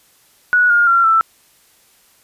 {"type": "tone with pitch steps", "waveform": "sine", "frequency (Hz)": [1466, 1418.5, 1372.6, 1328.1], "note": ["F#6", "F6", "F6", "E6"], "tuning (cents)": [-16, 27, -30, 13], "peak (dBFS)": -9, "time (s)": [0.53, 1.21], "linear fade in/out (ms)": 0, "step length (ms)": 170, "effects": ["white hiss -53 dBFS RMS until 2.23 s", "resampled to 32000 Hz"]}